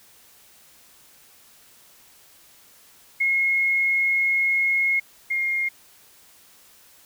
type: tone pair in turn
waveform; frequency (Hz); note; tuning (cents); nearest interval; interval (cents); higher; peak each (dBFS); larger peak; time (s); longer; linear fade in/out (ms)
sine; 2161 / 2132; C#7 / C7; -45 / +32; unison; 23; first; -18 / -21; first; 3.2-5 / 5.3-5.69; first; 10
effects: white hiss -53 dBFS RMS until 7.05 s